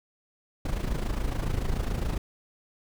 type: noise with amplitude modulation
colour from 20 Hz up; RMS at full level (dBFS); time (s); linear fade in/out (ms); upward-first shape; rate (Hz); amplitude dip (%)
brown; -25; 0.65-2.18; 5; sine; 27.1; 70
effects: none